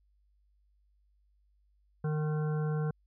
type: harmonic tone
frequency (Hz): 152.8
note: D#3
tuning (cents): -31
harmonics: 1 / 3 / 5 / 7 / 9 / 10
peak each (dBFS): -29 / -38 / -46 / -49 / -49 / -51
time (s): 2.04-2.91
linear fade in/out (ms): 5
effects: added 50 Hz sine -66 dBFS peak until 3.06 s